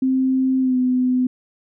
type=tone with pitch glide; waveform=sine; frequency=261.6 to 253 Hz; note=C4 to B3; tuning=0 to +42 cents; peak=-15 dBFS; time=0.02-1.27 s; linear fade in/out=5 ms; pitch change=-58 cents; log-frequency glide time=0.6-0.77 s; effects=none